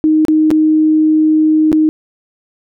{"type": "tone with dropouts", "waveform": "sine", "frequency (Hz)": 311.1, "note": "D#4", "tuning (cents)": 0, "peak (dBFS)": -7, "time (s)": [0.04, 1.89], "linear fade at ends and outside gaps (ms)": 0, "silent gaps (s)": [[0.251, 0.283], [0.505, 0.513], [1.718, 1.728]], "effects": []}